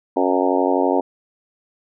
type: harmonic tone with a mistuned harmonic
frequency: 92 Hz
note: F#2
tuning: 9 cents flat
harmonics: 3 / 4 / 5 / 6 / 7 / 8 / 9 / 10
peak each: -21 / -22 / -23 / -24 / -24 / -25 / -26 / -26 dBFS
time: 0.16-1.01 s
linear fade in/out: 10 ms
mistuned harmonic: 9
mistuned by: +25 cents
effects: none